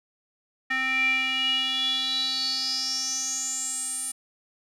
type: tone with band-pass filter sweep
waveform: square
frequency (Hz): 262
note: C4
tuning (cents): +2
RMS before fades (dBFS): -27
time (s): 0.7-4.12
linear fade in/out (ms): 10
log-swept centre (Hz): 2000 to 9400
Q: 9.7
effects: none